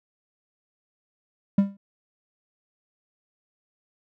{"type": "tone with exponential decay", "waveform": "triangle", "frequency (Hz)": 198.5, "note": "G3", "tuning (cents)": 22, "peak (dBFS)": -10, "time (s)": [1.58, 1.77], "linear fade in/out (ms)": 5, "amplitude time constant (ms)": 40, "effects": []}